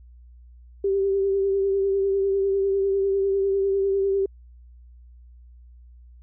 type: tone with vibrato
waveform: sine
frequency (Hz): 392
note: G4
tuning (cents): 0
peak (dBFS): -19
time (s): 0.84-4.26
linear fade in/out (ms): 5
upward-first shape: sine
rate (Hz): 10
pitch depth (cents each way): 26
effects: added 60 Hz sine -45 dBFS peak until 6.22 s